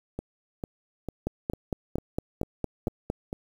two click trains, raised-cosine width 2 ms, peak -14 / -19 dBFS, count 9 / 8, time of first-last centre 1.27-3.101 / 0.19-3.329 s, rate 4.37 / 2.23 Hz, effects 8-bit

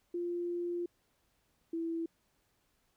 sine tone pair in turn, 348.2 / 330.8 Hz, F4 / E4, -5 / +6 cents, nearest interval minor second, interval 89 cents, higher first, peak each -33 / -33 dBFS, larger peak neither, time 0.14-0.86 / 1.73-2.06 s, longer first, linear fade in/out 5 ms, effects pink hiss -75 dBFS RMS until 2.96 s

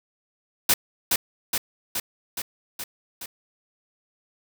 white noise with echo, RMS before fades -18 dBFS, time 0.69-0.74 s, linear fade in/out 5 ms, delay 420 ms, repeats 6, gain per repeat -3 dB, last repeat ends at 3.26 s, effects none

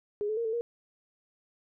sine tone with pitch steps, 414.3 / 432.2 / 464.6 / 442.9 / 471.4 Hz, G#4 / A4 / A#4 / A4 / A#4, -4 / -31 / -6 / +11 / +19 cents, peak -28 dBFS, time 0.21-0.61 s, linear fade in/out 0 ms, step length 80 ms, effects none

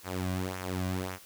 sawtooth tone with flanger, 92.5 Hz, F#2, in tune, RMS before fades -34 dBFS, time 0.03-1.19 s, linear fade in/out 50 ms, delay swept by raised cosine 0.22 to 2.32 ms, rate 1.8 Hz, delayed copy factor -0.7, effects white hiss -53 dBFS RMS until 1.25 s

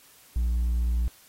triangle tone with hard clipping, 59.1 Hz, A#1, 24 cents sharp, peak -21 dBFS, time 0.36-1.08 s, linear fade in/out 0 ms, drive 1 dB, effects white hiss -55 dBFS RMS until 1.28 s + AAC 48 kbps

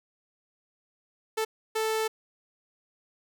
sawtooth tone bursts at uneven times, 440 Hz, A4, in tune, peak -22 dBFS, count 2, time 1.37-1.45 / 1.75-2.08 s, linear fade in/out 10 ms, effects none

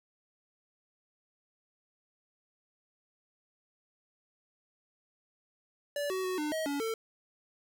square tone with pitch steps, 578 / 375.7 / 370.1 / 300.9 / 635 / 284.3 / 448 Hz, D5 / F#4 / F#4 / D4 / D#5 / C#4 / A4, -28 / +26 / 0 / +42 / +35 / +44 / +31 cents, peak -32 dBFS, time 5.96-6.94 s, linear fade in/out 2 ms, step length 140 ms, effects none

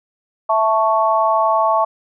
sine chord, A major, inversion second, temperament equal, 659.3 / 880 / 1108.7 Hz, E5 / A5 / C#6, 0 / 0 / 0 cents, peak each -17 dBFS, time 0.49-1.85 s, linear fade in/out 10 ms, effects none

